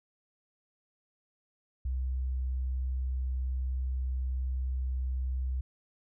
sine tone, 64.2 Hz, C2, 32 cents flat, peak -29 dBFS, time 1.85-5.61 s, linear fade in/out 5 ms, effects none

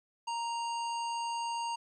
harmonic tone with a mistuned harmonic, 932.3 Hz, A#5, in tune, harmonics 1 / 3 / 5 / 7 / 9, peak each -33 / -43 / -47 / -50 / -52 dBFS, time 0.27-1.76 s, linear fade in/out 10 ms, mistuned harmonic 9, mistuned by +16 cents, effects 12-bit

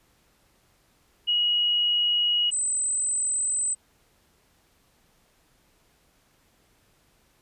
sine tone pair in turn, 2900 / 8078 Hz, F#7 / B8, -35 / +38 cents, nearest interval octave + tritone, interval 1773 cents, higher second, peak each -20 / -23 dBFS, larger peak first, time 1.27-2.51 / 2.51-3.75 s, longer neither, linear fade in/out 20 ms, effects pink hiss -64 dBFS RMS until 7.41 s + resampled to 32000 Hz

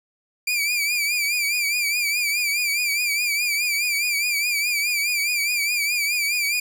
sawtooth tone with vibrato, 2362 Hz, D7, 9 cents sharp, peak -17 dBFS, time 0.47-6.6 s, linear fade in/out 5 ms, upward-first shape triangle, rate 4.8 Hz, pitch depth 91 cents each way, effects none

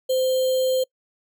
sine tone with sample-and-hold, 517 Hz, C5, 21 cents flat, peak -18 dBFS, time 0.09-0.84 s, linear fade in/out 10 ms, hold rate 3675 Hz, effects noise-tail reverb RT60 0.1 s tail -26 dB re dry

